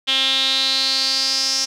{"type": "tone with band-pass filter sweep", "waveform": "sawtooth", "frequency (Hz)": 266.5, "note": "C4", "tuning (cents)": 32, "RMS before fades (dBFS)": -19, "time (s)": [0.07, 1.66], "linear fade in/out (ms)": 20, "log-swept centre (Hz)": [3300, 5500], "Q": 6.9, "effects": []}